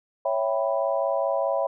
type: chord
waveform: sine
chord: C# half-diminished seventh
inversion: none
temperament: equal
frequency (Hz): 554.4 / 659.3 / 784 / 987.8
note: C#5 / E5 / G5 / B5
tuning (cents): 0 / 0 / 0 / 0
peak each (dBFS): -25 / -26 / -31 / -31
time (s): 0.25-1.67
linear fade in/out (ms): 5
effects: none